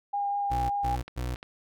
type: tone with vibrato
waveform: sine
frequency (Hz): 808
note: G#5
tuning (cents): -48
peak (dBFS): -26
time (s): 0.13-0.96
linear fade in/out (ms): 10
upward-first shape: triangle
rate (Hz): 5.1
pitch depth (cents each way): 10
type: tone bursts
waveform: 30% pulse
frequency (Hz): 61.9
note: B1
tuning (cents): +5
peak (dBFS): -27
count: 3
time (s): 0.5-1.36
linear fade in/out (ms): 20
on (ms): 200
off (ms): 130
type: clicks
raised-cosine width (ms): 0.3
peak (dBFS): -25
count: 3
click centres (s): 1.08 / 1.359 / 1.429
effects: none